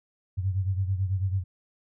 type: beating tone pair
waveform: sine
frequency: 93.8 / 102.9 Hz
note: F#2 / G#2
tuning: +24 / -16 cents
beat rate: 9.1 Hz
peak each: -25 / -31 dBFS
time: 0.37-1.44 s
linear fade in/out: 20 ms
effects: none